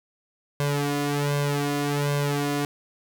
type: tone with flanger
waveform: sawtooth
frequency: 144 Hz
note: D3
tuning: 34 cents flat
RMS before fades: -25 dBFS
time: 0.6-2.65 s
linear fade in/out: 0 ms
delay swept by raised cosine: 1.9 to 2.88 ms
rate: 1.3 Hz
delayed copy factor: +0.95
effects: none